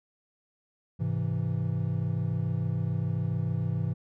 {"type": "chord", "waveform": "triangle", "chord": "Ab augmented", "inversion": "none", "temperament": "equal", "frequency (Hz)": [103.83, 130.81, 164.81], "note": ["Ab2", "C3", "E3"], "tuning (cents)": [0, 0, 0], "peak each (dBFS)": -29, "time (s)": [0.99, 3.94], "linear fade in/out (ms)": 20, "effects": []}